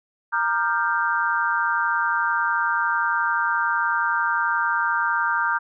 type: chord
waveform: sine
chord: G minor seventh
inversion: first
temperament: equal with one note detuned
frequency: 932.3 / 1193.8 / 1396.9 / 1568 Hz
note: Bb5 / D6 / F6 / G6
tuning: 0 / +28 / 0 / 0 cents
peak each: -25 / -26 / -25 / -24 dBFS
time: 0.32-5.59 s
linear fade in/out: 20 ms
effects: none